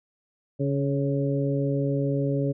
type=harmonic tone with a mistuned harmonic; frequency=140.3 Hz; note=C#3; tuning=21 cents sharp; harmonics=1 / 2 / 3 / 4; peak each=-25 / -28 / -30 / -31 dBFS; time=0.59-2.53 s; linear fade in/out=20 ms; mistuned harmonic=4; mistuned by=-22 cents; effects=none